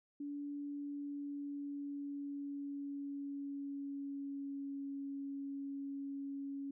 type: tone with pitch glide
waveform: sine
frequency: 287.4 to 277.8 Hz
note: D4 to C#4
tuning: -37 to +4 cents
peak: -40 dBFS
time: 0.2-6.71 s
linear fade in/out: 5 ms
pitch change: -59 cents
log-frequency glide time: 0.52-4.87 s
effects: none